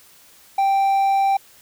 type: tone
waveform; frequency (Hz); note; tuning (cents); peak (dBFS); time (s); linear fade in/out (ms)
triangle; 784; G5; 0; -13; 0.58-1.37; 5
effects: white hiss -50 dBFS RMS until 1.61 s